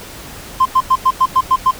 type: tone bursts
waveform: triangle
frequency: 1043 Hz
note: C6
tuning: 6 cents flat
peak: -4 dBFS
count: 8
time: 0.6-1.712 s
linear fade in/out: 10 ms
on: 55 ms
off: 96 ms
effects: tanh soft clip ceiling -4 dBFS + pink hiss -33 dBFS RMS until 1.79 s